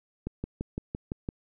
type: click train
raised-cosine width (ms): 3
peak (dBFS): -19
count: 7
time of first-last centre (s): 0.27-1.289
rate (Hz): 5.89
effects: none